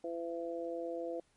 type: harmonic tone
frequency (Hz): 168.7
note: E3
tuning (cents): +40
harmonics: 2 / 3 / 4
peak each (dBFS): -41 / -39 / -43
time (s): 0.04-1.2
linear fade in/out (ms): 2
effects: pink hiss -72 dBFS RMS until 1.36 s + MP3 48 kbps